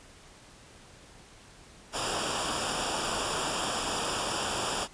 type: noise with comb filter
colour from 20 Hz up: pink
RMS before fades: -31 dBFS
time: 1.92-4.88 s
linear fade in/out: 50 ms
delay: 0.48 ms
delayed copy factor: -0.8
effects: pink hiss -53 dBFS RMS until 4.93 s + resampled to 22050 Hz